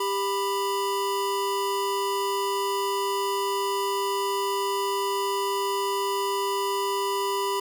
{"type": "tone pair together", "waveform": "square", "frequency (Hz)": [396.4, 987.8], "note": ["G4", "B5"], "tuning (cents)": [19, 0], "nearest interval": "octave + major third", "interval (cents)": 1581, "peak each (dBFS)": -28, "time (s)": [0, 7.6], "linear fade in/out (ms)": 5, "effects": []}